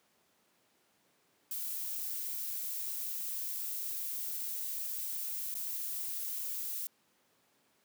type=noise with dropouts; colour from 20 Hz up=violet; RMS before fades=-38 dBFS; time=1.51-6.87 s; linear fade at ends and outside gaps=2 ms; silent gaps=5.542-5.551 s; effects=pink hiss -71 dBFS RMS until 7.84 s + high-pass 200 Hz 12 dB/octave